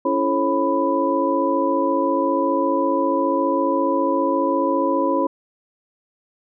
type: tone cluster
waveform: sine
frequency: 280.9 / 335.6 / 436.5 / 543 / 993 Hz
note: C#4 / E4 / A4 / C#5 / B5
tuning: +23 / +31 / -14 / -36 / +9 cents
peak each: -23 / -23 / -29 / -22 / -22 dBFS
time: 0.05-5.27 s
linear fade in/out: 5 ms
effects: none